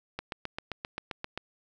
click train, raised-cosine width 0.3 ms, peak -18 dBFS, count 10, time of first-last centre 0.19-1.376 s, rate 7.59 Hz, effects none

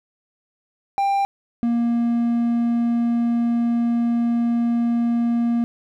triangle tone pair in turn, 793 / 235.3 Hz, G5 / A#3, +20 / +16 cents, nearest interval octave + major sixth, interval 2104 cents, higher first, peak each -15 dBFS, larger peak neither, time 0.98-1.25 / 1.63-5.64 s, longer second, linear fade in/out 0 ms, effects none

